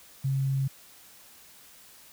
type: tone with quantisation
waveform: sine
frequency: 135.2 Hz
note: C#3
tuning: 43 cents flat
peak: -24 dBFS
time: 0.24-0.68 s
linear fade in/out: 10 ms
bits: 9
effects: white hiss -53 dBFS RMS until 2.12 s